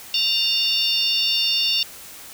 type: harmonic tone with a mistuned harmonic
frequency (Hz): 902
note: A5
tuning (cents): +43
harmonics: 3 / 4 / 5 / 6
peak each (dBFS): -22 / -23 / -24 / -25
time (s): 0.14-1.83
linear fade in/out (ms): 2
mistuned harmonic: 3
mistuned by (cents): +60
effects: white hiss -40 dBFS RMS until 2.33 s